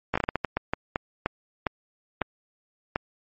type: slowing click train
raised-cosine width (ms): 0.5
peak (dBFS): -9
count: 15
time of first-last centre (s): 0.14-2.959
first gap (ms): 15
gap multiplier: 1.35
effects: MP3 32 kbps